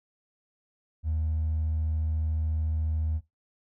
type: tone with hard clipping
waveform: triangle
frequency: 78.5 Hz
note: D#2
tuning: 16 cents sharp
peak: -25 dBFS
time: 1.03-3.21 s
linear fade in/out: 50 ms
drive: 2 dB
effects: noise-tail reverb RT60 0.2 s tail -19 dB re dry